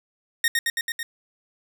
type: tone with echo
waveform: sawtooth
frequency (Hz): 1853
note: A#6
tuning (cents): -11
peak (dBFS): -14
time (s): 0.44-0.48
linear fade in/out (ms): 2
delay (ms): 110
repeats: 5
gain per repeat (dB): -2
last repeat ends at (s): 1.03
effects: none